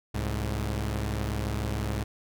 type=tone pair together; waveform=sawtooth; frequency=66.59 / 105.7 Hz; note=C2 / G#2; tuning=+31 / +31 cents; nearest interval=minor sixth; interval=800 cents; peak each=-27 dBFS; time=0.14-2.04 s; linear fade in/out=10 ms; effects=none